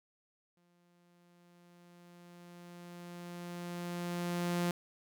sawtooth tone with exponential growth, 174.61 Hz, F3, in tune, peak -26 dBFS, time 0.57-4.71 s, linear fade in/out 2 ms, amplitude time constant 900 ms, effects none

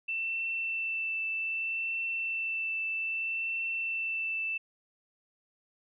sine tone with vibrato, 2670 Hz, E7, 22 cents sharp, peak -30 dBFS, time 0.08-4.58 s, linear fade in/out 10 ms, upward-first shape triangle, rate 0.63 Hz, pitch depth 14 cents each way, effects none

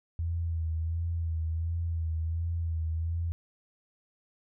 sine tone with vibrato, 82.41 Hz, E2, in tune, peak -28 dBFS, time 0.19-3.32 s, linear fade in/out 0 ms, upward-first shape sine, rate 1.4 Hz, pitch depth 42 cents each way, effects none

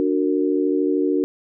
sine chord, D augmented, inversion none, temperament just, 293.7 / 367.1 / 458.9 Hz, D4 / F#4 / A#4, 0 / -14 / -27 cents, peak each -20 / -21 / -24 dBFS, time 0-1.24 s, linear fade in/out 0 ms, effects none

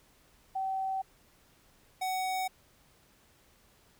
sine / square tone pair in turn, 767 / 749.9 Hz, G5 / F#5, -38 / +23 cents, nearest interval unison, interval 39 cents, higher first, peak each -30 / -31 dBFS, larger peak first, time 0.55-1.02 / 2.01-2.48 s, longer neither, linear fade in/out 10 ms, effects pink hiss -64 dBFS RMS until 3.99 s

